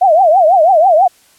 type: tone with vibrato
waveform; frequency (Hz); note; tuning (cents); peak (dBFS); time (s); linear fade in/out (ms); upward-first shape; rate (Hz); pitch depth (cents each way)
sine; 693; F5; -14; -5; 0.01-1.08; 10; triangle; 6.1; 260
effects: white hiss -49 dBFS RMS until 1.38 s + low-pass 12000 Hz 12 dB/octave